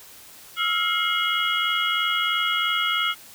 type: tone cluster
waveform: sine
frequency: 1312 / 1395 / 2135 / 2904 / 3307 Hz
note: E6 / F6 / C7 / F#7 / G#7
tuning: -9 / -2 / +34 / -33 / -8 cents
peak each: -27 dBFS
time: 0.56-3.15 s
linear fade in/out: 50 ms
effects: white hiss -46 dBFS RMS until 3.34 s